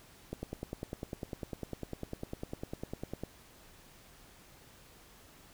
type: click train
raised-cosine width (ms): 2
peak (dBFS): -24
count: 30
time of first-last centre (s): 0.33-3.236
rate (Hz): 9.98
effects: pink hiss -58 dBFS RMS until 5.53 s